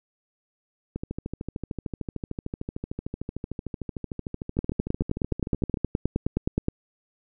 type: two click trains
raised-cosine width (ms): 3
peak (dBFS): -18 / -10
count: 65 / 21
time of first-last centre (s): 0.96-5.772 / 4.59-6.684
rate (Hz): 13.3 / 9.55
effects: none